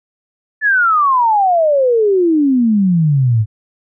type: exponential sweep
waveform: sine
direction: down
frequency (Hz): 1760 to 103.83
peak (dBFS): -9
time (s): 0.61-3.46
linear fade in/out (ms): 50
effects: none